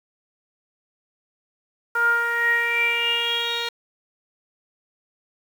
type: tone with low-pass filter sweep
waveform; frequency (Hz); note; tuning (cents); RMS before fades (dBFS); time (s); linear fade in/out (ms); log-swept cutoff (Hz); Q
10% pulse; 469.6; A#4; +13; -22; 1.95-3.69; 5; 1300 to 4200; 9.4
effects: 7-bit